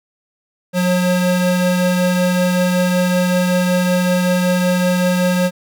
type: tone pair together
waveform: square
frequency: 181.1 / 538 Hz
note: F#3 / C5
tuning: -37 / +48 cents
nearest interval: octave + perfect fifth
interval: 1885 cents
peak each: -15 / -20 dBFS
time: 0.73-5.51 s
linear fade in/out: 50 ms
effects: none